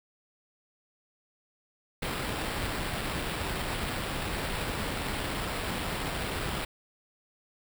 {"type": "noise with sample-and-hold", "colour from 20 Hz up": "pink", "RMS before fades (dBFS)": -33, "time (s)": [2.02, 6.65], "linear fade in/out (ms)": 5, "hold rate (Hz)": 6300, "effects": []}